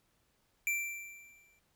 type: tone with exponential decay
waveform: square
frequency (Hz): 2349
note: D7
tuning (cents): 0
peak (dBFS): -29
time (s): 0.67-1.59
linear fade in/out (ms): 1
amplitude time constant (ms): 200
effects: pink hiss -74 dBFS RMS until 1.75 s